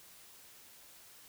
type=silence; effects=white hiss -57 dBFS RMS until 1.28 s